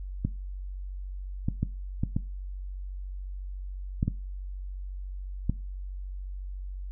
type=clicks; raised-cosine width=5 ms; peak=-13 dBFS; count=8; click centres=0.25 / 1.485 / 1.63 / 2.035 / 2.165 / 4.029 / 4.08 / 5.496 s; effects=noise-tail reverb RT60 0.3 s tail -19 dB re dry + added 47 Hz sine -34 dBFS peak until 6.91 s